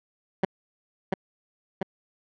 15% pulse tone with echo, 190 Hz, F#3, 46 cents sharp, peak -13 dBFS, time 0.43-0.45 s, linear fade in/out 5 ms, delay 690 ms, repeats 2, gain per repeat -3 dB, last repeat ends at 1.83 s, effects low-pass 2000 Hz 12 dB/octave

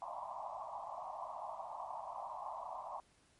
white band-pass noise, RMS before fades -45 dBFS, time 0.02-3 s, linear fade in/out 0 ms, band 620 to 1100 Hz, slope 96 dB/octave, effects pink hiss -70 dBFS RMS until 3.39 s + MP3 48 kbps

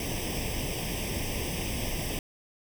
pink noise with comb filter, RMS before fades -32 dBFS, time 0-2.19 s, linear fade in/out 2 ms, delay 0.36 ms, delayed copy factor +0.9, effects none

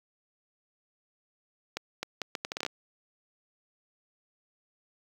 accelerating click train, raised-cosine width 0.2 ms, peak -15 dBFS, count 11, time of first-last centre 1.77-2.664 s, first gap 260 ms, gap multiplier 0.72, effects high-pass 100 Hz 12 dB/octave + 7-bit

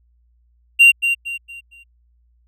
triangle tone with echo, 2767 Hz, F7, 17 cents flat, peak -4 dBFS, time 0.79-0.92 s, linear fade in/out 20 ms, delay 230 ms, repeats 4, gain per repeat -9 dB, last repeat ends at 1.84 s, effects added 59 Hz sine -55 dBFS peak until 2.47 s

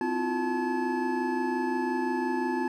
triangle tone cluster, 256.4 / 327.5 / 353.2 / 873 / 1700 Hz, C4 / E4 / F4 / A5 / G#6, -35 / -11 / +20 / -14 / +40 cents, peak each -29 / -33 / -29 / -30 / -36 dBFS, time 0.01-2.68 s, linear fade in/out 2 ms, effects none

